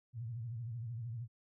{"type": "tone with vibrato", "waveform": "sine", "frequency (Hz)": 116.54, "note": "A#2", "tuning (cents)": 0, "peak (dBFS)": -39, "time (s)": [0.13, 1.28], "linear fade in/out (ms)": 50, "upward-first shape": "sine", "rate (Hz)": 13, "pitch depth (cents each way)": 120, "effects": []}